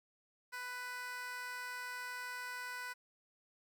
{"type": "tone with high-pass filter", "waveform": "15% pulse", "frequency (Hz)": 496.4, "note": "B4", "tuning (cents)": 9, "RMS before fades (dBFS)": -44, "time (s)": [0.52, 2.94], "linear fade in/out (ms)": 20, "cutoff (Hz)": 1300, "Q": 1.6, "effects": ["12-bit"]}